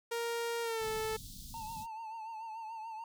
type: tone with pitch glide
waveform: sawtooth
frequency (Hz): 466.9 to 438.2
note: A#4 to A4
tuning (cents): +3 to -7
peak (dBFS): -30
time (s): 0.11-1.17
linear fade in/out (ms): 10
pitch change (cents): -110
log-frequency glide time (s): 0.62-0.86
type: band-stop noise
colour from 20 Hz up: pink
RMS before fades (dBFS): -48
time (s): 0.79-1.87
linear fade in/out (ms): 50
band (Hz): 250 to 3500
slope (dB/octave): 48
type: tone with vibrato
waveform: triangle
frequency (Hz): 891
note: A5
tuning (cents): +22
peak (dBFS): -39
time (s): 1.54-3.04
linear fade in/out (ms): 2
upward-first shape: triangle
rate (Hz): 6.9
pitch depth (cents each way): 69
effects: none